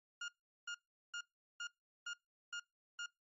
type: tone bursts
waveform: 30% pulse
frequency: 1418 Hz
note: F6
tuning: 26 cents sharp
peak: -39 dBFS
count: 7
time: 0.21-3.061 s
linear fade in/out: 5 ms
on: 73 ms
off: 390 ms
effects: noise-tail reverb RT60 0.2 s tail -23 dB re dry + MP3 32 kbps